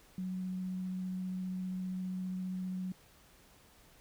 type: tone with vibrato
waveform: sine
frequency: 185 Hz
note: F#3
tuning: in tune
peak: -35 dBFS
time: 0.18-2.92 s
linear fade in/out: 2 ms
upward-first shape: triangle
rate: 15 Hz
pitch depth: 10 cents each way
effects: pink hiss -62 dBFS RMS until 4 s